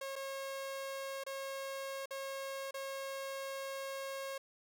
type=tone with dropouts; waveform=sawtooth; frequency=543 Hz; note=C#5; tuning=36 cents flat; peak=-36 dBFS; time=0.01-4.38 s; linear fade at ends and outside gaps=5 ms; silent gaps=0.157-0.161 / 1.238-1.264 / 2.058-2.107 / 2.71-2.741 s; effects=none